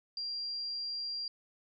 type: tone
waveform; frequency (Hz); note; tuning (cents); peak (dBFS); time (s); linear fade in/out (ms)
sine; 4759; D8; +22; -35; 0.17-1.28; 2
effects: none